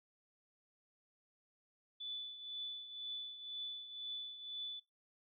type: tone with tremolo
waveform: sine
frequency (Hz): 3479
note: A7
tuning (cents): -20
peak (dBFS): -40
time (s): 2-4.8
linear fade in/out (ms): 10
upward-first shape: triangle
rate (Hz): 2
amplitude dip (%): 70
effects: noise-tail reverb RT60 0.2 s tail -19 dB re dry